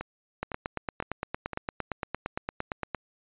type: two click trains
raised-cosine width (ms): 0.5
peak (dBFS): -15 / -19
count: 23 / 4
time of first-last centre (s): 0.43-2.947 / 0.01-1.533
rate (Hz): 8.74 / 1.97
effects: resampled to 8000 Hz